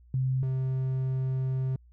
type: tone pair in turn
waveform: sine / triangle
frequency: 130.5 / 131.05 Hz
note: C3 / C3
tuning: -4 / +3 cents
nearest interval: unison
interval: 7 cents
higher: second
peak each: -24 dBFS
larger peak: neither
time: 0.14-0.43 / 0.43-1.76 s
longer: second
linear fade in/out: 2 ms
effects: added 60 Hz sine -53 dBFS peak until 1.92 s